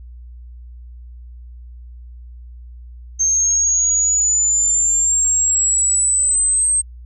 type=linear sweep; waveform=sine; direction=up; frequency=6340 to 8372 Hz; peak=-13 dBFS; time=3.19-6.82 s; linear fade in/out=20 ms; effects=added 60 Hz sine -34 dBFS peak until 7.05 s